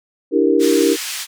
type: chord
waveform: sine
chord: E half-diminished seventh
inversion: third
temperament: equal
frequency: 293.7 / 329.6 / 392 / 466.2 Hz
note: D4 / E4 / G4 / Bb4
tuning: 0 / 0 / 0 / 0 cents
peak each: -17 dBFS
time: 0.31-0.97 s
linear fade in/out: 50 ms
type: band-pass noise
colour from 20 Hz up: white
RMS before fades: -26 dBFS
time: 0.59-1.27 s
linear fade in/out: 50 ms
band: 1600 to 7900 Hz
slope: 12 dB/octave
effects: none